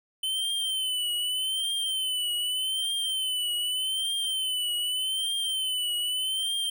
square tone with vibrato, 3053 Hz, G7, 46 cents flat, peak -27 dBFS, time 0.23-6.7 s, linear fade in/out 5 ms, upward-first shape triangle, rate 0.83 Hz, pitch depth 86 cents each way, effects 11-bit

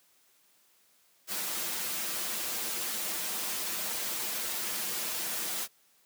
white noise with comb filter, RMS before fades -34 dBFS, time 1.27-5.68 s, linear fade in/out 50 ms, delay 7.2 ms, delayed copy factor -0.85, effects white hiss -66 dBFS RMS until 6.05 s + high-pass 150 Hz 12 dB/octave

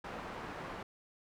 white low-pass noise, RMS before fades -44 dBFS, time 0.04-0.83 s, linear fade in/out 5 ms, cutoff 1200 Hz, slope 12 dB/octave, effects none

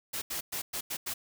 white noise bursts at uneven times, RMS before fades -35 dBFS, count 6, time 0.13-0.22 / 0.3-0.41 / 0.52-0.62 / 0.73-0.81 / 0.9-0.97 / 1.06-1.14 s, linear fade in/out 10 ms, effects none

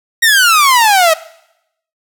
sawtooth exponential sweep, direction down, 1902 to 622.3 Hz, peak -3 dBFS, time 0.22-1.14 s, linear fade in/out 10 ms, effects noise-tail reverb RT60 0.8 s tail -19 dB re dry

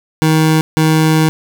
25% pulse tone pair in turn, 157.7 / 157.7 Hz, D#3 / D#3, +24 / +24 cents, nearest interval unison, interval 0 cents, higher neither, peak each -5 dBFS, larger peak neither, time 0.22-0.61 / 0.77-1.29 s, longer second, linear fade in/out 0 ms, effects none

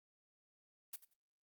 blue noise with echo, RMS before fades -45 dBFS, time 0.93-0.96 s, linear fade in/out 5 ms, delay 89 ms, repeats 2, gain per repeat -15 dB, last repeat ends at 1.138 s, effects noise-tail reverb RT60 0.2 s tail -17 dB re dry + Opus 32 kbps

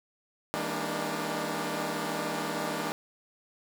10% pulse tone cluster, 161 / 202.2 / 233.1 / 288.8 / 302.1 Hz, E3 / G#3 / A#3 / D4 / D4, -41 / -46 / 0 / -29 / +49 cents, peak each -29 dBFS, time 0.54-2.92 s, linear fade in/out 0 ms, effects none

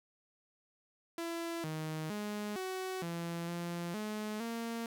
sawtooth tone with pitch steps, 335.6 / 156.7 / 208.6 / 374.5 / 169.5 / 172.2 / 212.9 / 230.8 Hz, E4 / D#3 / G#3 / F#4 / E3 / F3 / G#3 / A#3, +31 / +13 / +8 / +21 / +49 / -24 / +43 / -17 cents, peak -33 dBFS, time 1.18-4.86 s, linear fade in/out 2 ms, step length 460 ms, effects none

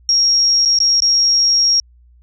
sine tone with dropouts, 5588 Hz, F8, in tune, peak -10 dBFS, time 0.09-1.8 s, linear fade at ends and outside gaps 1 ms, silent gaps 0.651-0.657 / 0.788-0.802 / 1.003-1.021 s, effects added 60 Hz sine -45 dBFS peak until 2.22 s

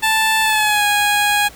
15% pulse tone with pitch glide, 880 to 825.8 Hz, A5 to G#5, 0 to -10 cents, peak -7 dBFS, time 0.02-1.49 s, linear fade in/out 20 ms, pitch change -110 cents, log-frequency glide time 0.43-0.84 s, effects pink hiss -41 dBFS RMS until 1.55 s

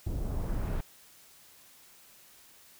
brown noise with low-pass filter sweep, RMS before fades -32 dBFS, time 0.06-0.81 s, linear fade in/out 5 ms, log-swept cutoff 480 to 2900 Hz, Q 0.73, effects white hiss -57 dBFS RMS until 2.79 s

